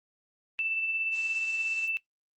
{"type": "tone with tremolo", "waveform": "sine", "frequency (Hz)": 2655, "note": "E7", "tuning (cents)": 12, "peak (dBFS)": -26, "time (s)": [0.59, 1.97], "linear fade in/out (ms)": 0, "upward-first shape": "sine", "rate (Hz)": 17, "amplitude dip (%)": 35}
{"type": "noise", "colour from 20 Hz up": "blue", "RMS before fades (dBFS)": -39, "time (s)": [1.11, 1.89], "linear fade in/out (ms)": 50}
{"effects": ["noise-tail reverb RT60 0.1 s tail -18 dB re dry", "Opus 24 kbps"]}